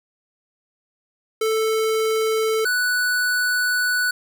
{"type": "tone pair in turn", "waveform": "square", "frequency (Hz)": [440.7, 1482.3], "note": ["A4", "F#6"], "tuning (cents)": [3, 3], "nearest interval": "octave + major sixth", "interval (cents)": 2100, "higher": "second", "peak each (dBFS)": -19, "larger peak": "neither", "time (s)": [[1.41, 2.65], [2.65, 4.11]], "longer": "second", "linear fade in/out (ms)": 5, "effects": []}